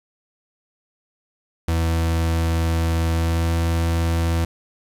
40% pulse tone with pitch glide, 82.41 to 83.27 Hz, E2 to E2, 0 to +18 cents, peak -17 dBFS, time 1.68-4.45 s, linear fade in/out 5 ms, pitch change +18 cents, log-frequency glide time 3.14-3.49 s, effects resampled to 32000 Hz + 8-bit

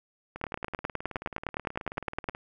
two click trains, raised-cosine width 0.5 ms, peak -14 / -23 dBFS, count 19 / 38, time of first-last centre 0.44-2.288 / 0.36-2.349 s, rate 9.74 / 18.6 Hz, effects none

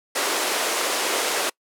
pink band-pass noise, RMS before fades -24 dBFS, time 0.15-1.5 s, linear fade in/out 10 ms, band 370 to 12000 Hz, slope 24 dB/octave, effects noise-tail reverb RT60 0.1 s tail -26 dB re dry

